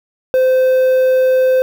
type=tone with quantisation; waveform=triangle; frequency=516 Hz; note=C5; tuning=24 cents flat; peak=-7 dBFS; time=0.34-1.62 s; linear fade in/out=0 ms; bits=6; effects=none